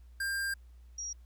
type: tone pair in turn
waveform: square / sine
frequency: 1596 / 5687 Hz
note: G6 / F8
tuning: +31 / +31 cents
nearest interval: octave + minor seventh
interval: 2200 cents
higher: second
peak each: -32 / -36 dBFS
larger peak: first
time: 0.2-0.54 / 0.98-1.13 s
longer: first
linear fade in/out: 5 ms
effects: added 60 Hz sine -51 dBFS peak until 1.25 s + pink hiss -73 dBFS RMS until 1.25 s